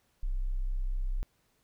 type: tone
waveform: sine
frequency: 32.16 Hz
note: C1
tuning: 29 cents flat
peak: -28 dBFS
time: 0.23-1.23 s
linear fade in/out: 0 ms
effects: pink hiss -72 dBFS RMS until 1.63 s